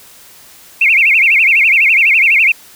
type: tone with vibrato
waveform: sine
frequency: 2400 Hz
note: D7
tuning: 37 cents sharp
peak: -6 dBFS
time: 0.81-2.52 s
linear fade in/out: 5 ms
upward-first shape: sine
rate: 12 Hz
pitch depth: 230 cents each way
effects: white hiss -40 dBFS RMS until 2.75 s